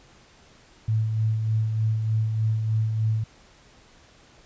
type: tone with tremolo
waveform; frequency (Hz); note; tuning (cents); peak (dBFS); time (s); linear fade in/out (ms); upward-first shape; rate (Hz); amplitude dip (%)
sine; 110; A2; 0; -19; 0.88-3.24; 5; sine; 3.3; 40
effects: pink hiss -54 dBFS RMS until 4.45 s + resampled to 16000 Hz